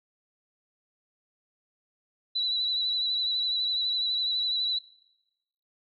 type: tone with vibrato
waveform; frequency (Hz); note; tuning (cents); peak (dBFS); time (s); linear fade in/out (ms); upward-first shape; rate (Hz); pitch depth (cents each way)
sine; 3951; B7; 0; -25; 2.35-4.79; 10; triangle; 12; 40
effects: noise-tail reverb RT60 1.0 s tail -23 dB re dry